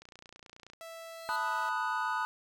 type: click train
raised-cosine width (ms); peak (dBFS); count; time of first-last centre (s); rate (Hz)
0.2; -33; 22; 0.02-0.734; 29.4
type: tone with pitch glide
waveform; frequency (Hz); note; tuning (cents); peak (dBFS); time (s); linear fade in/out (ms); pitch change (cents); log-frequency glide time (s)
sawtooth; 659.3 to 652.5; E5 to E5; 0 to -18; -40; 0.81-1.69; 0; -18; 1.42-1.54
type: tone with exponential growth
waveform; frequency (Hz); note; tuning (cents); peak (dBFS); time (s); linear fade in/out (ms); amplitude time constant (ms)
40% pulse; 4188; C8; +1; -40; 1-1.36; 2; 77
type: chord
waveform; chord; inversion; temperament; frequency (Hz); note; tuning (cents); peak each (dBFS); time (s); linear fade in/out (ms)
triangle; B dominant seventh; third; equal; 880 / 987.8 / 1244.5 / 1480; A5 / B5 / D#6 / F#6; 0 / 0 / 0 / 0; -34; 1.29-2.25; 0
effects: none